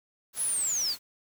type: noise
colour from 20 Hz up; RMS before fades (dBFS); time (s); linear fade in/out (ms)
white; -41; 0.33-0.99; 50
type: linear sweep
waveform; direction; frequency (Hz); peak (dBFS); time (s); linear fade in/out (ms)
sine; down; 11050 to 4186; -26; 0.36-0.96; 50
effects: none